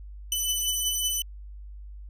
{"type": "beating tone pair", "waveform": "15% pulse", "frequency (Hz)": [2996, 3001.4], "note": ["F#7", "F#7"], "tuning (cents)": [21, 24], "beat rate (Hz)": 5.4, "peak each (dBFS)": [-19, -24], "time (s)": [0.32, 1.22], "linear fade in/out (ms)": 2, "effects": ["added 50 Hz sine -39 dBFS peak until 2.09 s"]}